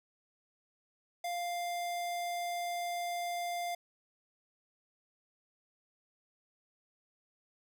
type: tone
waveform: square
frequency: 698.5 Hz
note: F5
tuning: in tune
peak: -35 dBFS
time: 1.24-3.75 s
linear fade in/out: 5 ms
effects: none